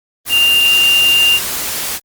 sine tone in noise, 2794 Hz, F7, in tune, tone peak -8 dBFS, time 0.29-1.4 s, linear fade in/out 50 ms, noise white, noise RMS -20 dBFS, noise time 0.25-2 s, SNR +9 dB, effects Opus 24 kbps

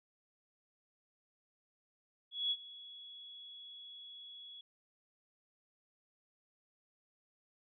sine tone with ADSR envelope, 3366 Hz, G#7, 23 cents sharp, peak -30 dBFS, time 2.31-4.61 s, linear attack 200 ms, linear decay 50 ms, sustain -19 dB, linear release 3 ms, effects none

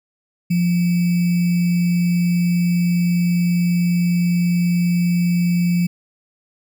sine tone with sample-and-hold, 174.8 Hz, F3, 2 cents sharp, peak -14 dBFS, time 0.5-5.87 s, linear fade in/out 10 ms, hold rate 2450 Hz, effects none

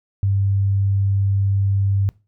sine tone, 98.6 Hz, G2, 11 cents sharp, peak -15 dBFS, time 0.23-2.09 s, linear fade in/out 0 ms, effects noise-tail reverb RT60 0.3 s tail -22 dB re dry

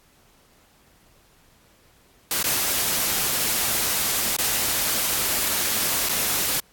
white noise with dropouts, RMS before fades -23 dBFS, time 2.31-6.6 s, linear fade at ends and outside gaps 1 ms, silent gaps 2.428-2.442 / 4.366-4.386 / 6.088-6.093 s, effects pink hiss -58 dBFS RMS until 6.72 s + AAC 64 kbps

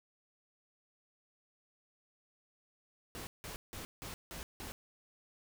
pink noise bursts, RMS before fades -45 dBFS, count 6, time 3.15-4.72 s, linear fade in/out 0 ms, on 120 ms, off 170 ms, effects none

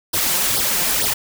white noise with flanger, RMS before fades -19 dBFS, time 0.13-1.14 s, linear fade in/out 10 ms, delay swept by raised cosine 0.2 to 5.7 ms, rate 2.2 Hz, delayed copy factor +0.8, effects none

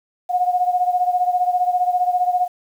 sine beating tone pair, 719 / 734 Hz, F#5 / F#5, -50 / -14 cents, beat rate 15 Hz, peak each -17 / -21 dBFS, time 0.29-2.48 s, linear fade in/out 20 ms, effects 8-bit

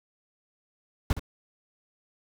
brown noise with echo, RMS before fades -22 dBFS, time 1.1-1.13 s, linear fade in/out 2 ms, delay 65 ms, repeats 1, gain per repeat -11 dB, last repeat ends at 1.195 s, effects none

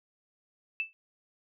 sine tone with exponential decay, 2640 Hz, E7, 2 cents sharp, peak -25 dBFS, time 0.8-0.93 s, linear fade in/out 0 ms, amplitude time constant 27 ms, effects none

